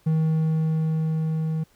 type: tone with level ramp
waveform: triangle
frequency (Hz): 158.8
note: D#3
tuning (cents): +36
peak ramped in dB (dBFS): -16 to -21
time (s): 0.06-1.64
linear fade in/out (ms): 10
effects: pink hiss -61 dBFS RMS until 1.75 s